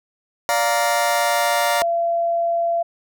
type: chord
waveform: sawtooth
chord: Bb major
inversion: first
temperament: just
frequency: 582.7 / 699.2 / 932.3 Hz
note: D5 / F5 / Bb5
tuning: -14 / +2 / 0 cents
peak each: -18 / -16 / -18 dBFS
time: 0.49-1.82 s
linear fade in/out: 0 ms
type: tone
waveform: sine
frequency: 680 Hz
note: F5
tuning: 46 cents flat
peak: -17 dBFS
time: 1.81-2.83 s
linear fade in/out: 10 ms
effects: none